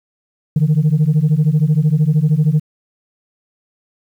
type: beating tone pair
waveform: sine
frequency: 146.83 / 159.83 Hz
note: D3 / D#3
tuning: 0 / +47 cents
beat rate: 13 Hz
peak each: -12 dBFS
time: 0.56-2.6 s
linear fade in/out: 5 ms
effects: tanh soft clip ceiling -7 dBFS + 8-bit